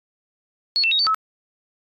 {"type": "tone with pitch steps", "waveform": "sine", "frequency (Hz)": [4362, 2680, 3771, 4545, 1296], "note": ["C#8", "E7", "A#7", "C#8", "E6"], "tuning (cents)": [-29, 28, 19, 42, -30], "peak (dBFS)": -16, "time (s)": [0.76, 1.145], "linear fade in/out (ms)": 0, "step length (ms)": 77, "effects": ["AAC 48 kbps"]}